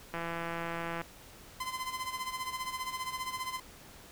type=click train; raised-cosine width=0.5 ms; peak=-22 dBFS; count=148; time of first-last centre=0.14-1.015 s; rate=168 Hz
type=tone with tremolo; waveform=sawtooth; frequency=1029 Hz; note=C6; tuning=29 cents flat; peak=-29 dBFS; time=1.6-3.6 s; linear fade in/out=5 ms; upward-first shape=sine; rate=15 Hz; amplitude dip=70%
effects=pink hiss -53 dBFS RMS until 4.11 s